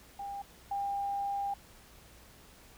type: tone pair in turn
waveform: sine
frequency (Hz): 800 / 800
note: G5 / G5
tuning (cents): +35 / +35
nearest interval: unison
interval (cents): 0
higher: neither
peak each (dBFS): -37 / -31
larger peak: second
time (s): 0.19-0.42 / 0.71-1.54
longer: second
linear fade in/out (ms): 5
effects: added 60 Hz sine -62 dBFS peak until 2.77 s + pink hiss -57 dBFS RMS until 2.77 s